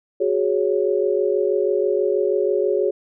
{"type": "chord", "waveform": "sine", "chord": "F# suspended second", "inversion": "none", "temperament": "just", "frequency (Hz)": [370, 416.2, 555], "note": ["F#4", "G#4", "C#5"], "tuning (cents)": [0, 4, 2], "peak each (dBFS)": [-21, -20, -23], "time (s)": [0.2, 2.91], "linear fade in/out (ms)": 10, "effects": []}